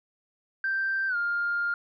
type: tone with pitch glide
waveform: sine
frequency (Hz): 1568 to 1405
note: G6 to F6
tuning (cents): 0 to +10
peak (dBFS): -24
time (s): 0.64-1.74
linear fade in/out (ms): 2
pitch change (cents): -190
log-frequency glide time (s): 1.08-1.16
effects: tanh soft clip ceiling -20 dBFS